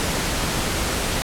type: noise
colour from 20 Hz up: pink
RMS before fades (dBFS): -23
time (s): 0-1.22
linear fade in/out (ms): 0
effects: low-pass 11000 Hz 12 dB/octave